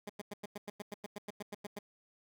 15% pulse tone bursts, 206 Hz, G#3, 14 cents flat, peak -34 dBFS, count 15, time 0.07-1.789 s, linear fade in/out 5 ms, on 25 ms, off 96 ms, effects none

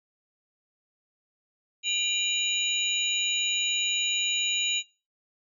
sine tone cluster, 2400 / 2809 / 3006 / 3833 / 6850 Hz, D7 / F7 / F#7 / A#7 / A8, +37 / +9 / +27 / +47 / -47 cents, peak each -31 dBFS, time 1.83-4.83 s, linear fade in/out 50 ms, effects noise-tail reverb RT60 0.3 s tail -21 dB re dry

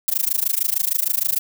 violet noise with amplitude modulation, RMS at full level -17 dBFS, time 0.08-1.39 s, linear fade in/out 0 ms, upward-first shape sine, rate 26.5 Hz, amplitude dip 100%, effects none

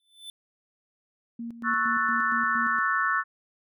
square tone with exponential growth, 3520 Hz, A7, in tune, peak -36 dBFS, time 0-0.3 s, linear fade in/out 1 ms, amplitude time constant 65 ms
sine tone with tremolo, 233.1 Hz, A#3, in tune, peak -32 dBFS, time 1.39-2.79 s, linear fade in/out 5 ms, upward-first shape square, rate 4.3 Hz, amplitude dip 65%
sine chord, F# minor seventh, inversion second, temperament equal with one note detuned, 1108.7 / 1318.5 / 1480 / 1767.1 Hz, C#6 / E6 / F#6 / A6, 0 / 0 / 0 / +7 cents, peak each -28 dBFS, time 1.63-3.24 s, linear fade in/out 50 ms
effects none

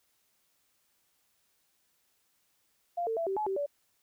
sine tone with pitch steps, 695 / 449.5 / 667 / 386.5 / 852 / 386.1 / 575 Hz, F5 / A4 / E5 / G4 / G#5 / G4 / D5, -9 / +37 / +20 / -24 / +44 / -26 / -37 cents, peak -29 dBFS, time 2.97-3.663 s, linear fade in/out 10 ms, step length 99 ms, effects white hiss -73 dBFS RMS until 4.02 s

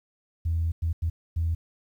sine tone bursts at uneven times, 82.6 Hz, E2, 4 cents sharp, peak -22 dBFS, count 4, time 0.45-0.72 / 0.82-0.93 / 1.02-1.1 / 1.36-1.55 s, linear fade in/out 10 ms, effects tanh soft clip ceiling -18 dBFS + 10-bit

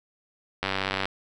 click train, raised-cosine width 0.3 ms, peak -10 dBFS, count 42, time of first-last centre 0.63-1.055 s, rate 96.4 Hz, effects none

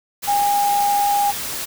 sine tone in noise, 813 Hz, G#5, 37 cents flat, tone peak -15 dBFS, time 0.27-1.32 s, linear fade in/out 20 ms, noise white, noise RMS -27 dBFS, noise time 0.22-1.66 s, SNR +9 dB, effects none

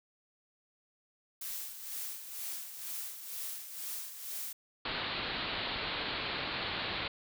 blue noise with tremolo, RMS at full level -39 dBFS, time 1.41-4.53 s, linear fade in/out 5 ms, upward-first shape sine, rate 2.1 Hz, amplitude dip 60%
white low-pass noise, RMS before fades -37 dBFS, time 4.85-7.08 s, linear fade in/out 5 ms, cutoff 4400 Hz, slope 96 dB/octave
effects none

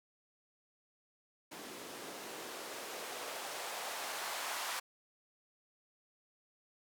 blue noise with band-pass filter sweep, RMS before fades -43 dBFS, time 1.51-4.8 s, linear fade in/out 10 ms, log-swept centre 270 to 960 Hz, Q 1.3, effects none

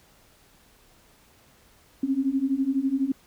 sine beating tone pair, 262.3 / 274.3 Hz, C4 / C#4, +4 / -18 cents, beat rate 12 Hz, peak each -26 / -24 dBFS, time 2.03-3.12 s, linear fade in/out 5 ms, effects pink hiss -58 dBFS RMS until 3.26 s

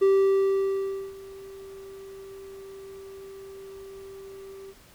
triangle tone with ADSR envelope, 389.5 Hz, G4, 11 cents flat, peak -14 dBFS, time 0.01-4.74 s, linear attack 16 ms, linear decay 1100 ms, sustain -24 dB, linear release 40 ms, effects pink hiss -54 dBFS RMS until 4.94 s

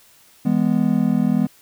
triangle chord, E major, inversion none, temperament just, 164.81 / 206 / 247.2 Hz, E3 / G#3 / B3, 0 / -14 / +2 cents, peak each -20 / -17 / -17 dBFS, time 0.45-1.47 s, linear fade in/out 10 ms, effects white hiss -52 dBFS RMS until 1.61 s

